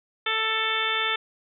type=harmonic tone; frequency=442.1 Hz; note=A4; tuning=8 cents sharp; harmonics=1 / 2 / 3 / 4 / 5 / 6 / 7 / 8; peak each=-35 / -35 / -29 / -30 / -30 / -33 / -33 / -29 dBFS; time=0.26-1.16 s; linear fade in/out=5 ms; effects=none